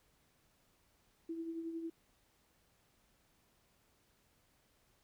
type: tone with tremolo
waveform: sine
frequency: 329.6 Hz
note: E4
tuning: in tune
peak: -37 dBFS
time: 1.29-1.9 s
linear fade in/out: 5 ms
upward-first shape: triangle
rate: 11 Hz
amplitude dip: 55%
effects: pink hiss -73 dBFS RMS until 5.03 s